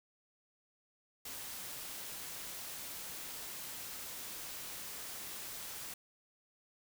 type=noise; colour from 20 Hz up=white; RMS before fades=-45 dBFS; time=1.25-5.94 s; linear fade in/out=5 ms; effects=none